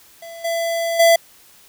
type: tone with level steps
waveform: square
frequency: 670 Hz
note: E5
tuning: 28 cents sharp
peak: -34 / -20 / -10 dBFS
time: 0.22-1.16 s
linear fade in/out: 5 ms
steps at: 0.44 / 0.99 s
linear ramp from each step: 10 ms
effects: white hiss -49 dBFS RMS until 1.68 s